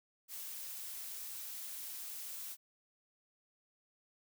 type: noise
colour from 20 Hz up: blue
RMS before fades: -45 dBFS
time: 0.28-2.57 s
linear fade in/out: 50 ms
effects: none